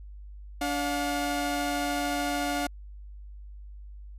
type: tone pair together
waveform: sawtooth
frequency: 288.3 / 714 Hz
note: D4 / F5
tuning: -32 / +38 cents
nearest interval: octave + major third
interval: 1570 cents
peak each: -26 dBFS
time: 0.61-2.67 s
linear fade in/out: 5 ms
effects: added 50 Hz sine -41 dBFS peak until 4.18 s + resampled to 32000 Hz